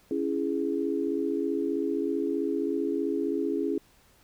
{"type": "chord", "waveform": "sine", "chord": "C# minor", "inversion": "none", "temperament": "just", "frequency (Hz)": [277.2, 332.6, 415.8], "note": ["C#4", "E4", "G#4"], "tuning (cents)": [0, 16, 2], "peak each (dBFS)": -30, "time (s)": [0.11, 3.78], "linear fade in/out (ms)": 2, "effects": ["pink hiss -61 dBFS RMS until 4.23 s"]}